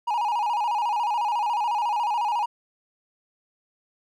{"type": "tone with vibrato", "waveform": "triangle", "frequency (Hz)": 892, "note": "A5", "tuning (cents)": 23, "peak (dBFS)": -20, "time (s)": [0.07, 2.46], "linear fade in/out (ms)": 10, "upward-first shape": "square", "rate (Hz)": 14, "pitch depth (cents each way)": 110, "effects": []}